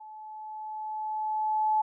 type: tone with level ramp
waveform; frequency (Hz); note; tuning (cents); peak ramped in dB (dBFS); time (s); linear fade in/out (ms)
sine; 862; A5; -36; -43 to -21; 0-1.82; 10
effects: none